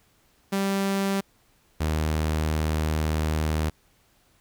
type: tone pair in turn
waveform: sawtooth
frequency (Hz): 196 / 77.78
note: G3 / D#2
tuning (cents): 0 / 0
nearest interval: octave + major third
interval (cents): 1600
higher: first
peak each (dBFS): -19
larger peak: neither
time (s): 0.52-1.21 / 1.8-3.7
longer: second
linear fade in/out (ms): 10
effects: pink hiss -63 dBFS RMS until 4.4 s